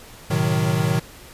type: chord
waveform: square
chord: A diminished seventh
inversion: none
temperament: equal with one note detuned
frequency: 110 / 127.97 / 155.56 / 185 Hz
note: A2 / C3 / Eb3 / Gb3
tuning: 0 / -38 / 0 / 0 cents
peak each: -25 / -25 / -22 / -28 dBFS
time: 0.3-1 s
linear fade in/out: 10 ms
effects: pink hiss -43 dBFS RMS until 1.33 s + resampled to 32000 Hz